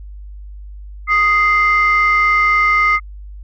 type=tone pair together; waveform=sine; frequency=1244.5 / 2088 Hz; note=D#6 / C7; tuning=0 / -4 cents; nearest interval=major sixth; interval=896 cents; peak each=-12 dBFS; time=1.07-3 s; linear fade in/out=50 ms; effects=tanh soft clip ceiling -5 dBFS + added 50 Hz sine -30 dBFS peak until 3.43 s